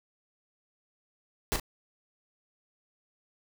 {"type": "noise with echo", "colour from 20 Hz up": "pink", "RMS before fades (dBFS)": -28, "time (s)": [1.52, 1.56], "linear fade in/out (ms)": 0, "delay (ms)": 38, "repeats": 1, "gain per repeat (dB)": -8, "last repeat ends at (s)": 1.598, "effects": []}